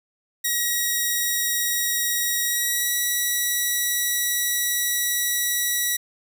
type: tone with pitch glide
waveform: 5% pulse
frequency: 1902 to 1937.5 Hz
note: A#6 to B6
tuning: +34 to -34 cents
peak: -11 dBFS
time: 0.44-5.97 s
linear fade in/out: 10 ms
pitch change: +32 cents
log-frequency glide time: 2.42-2.98 s
effects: none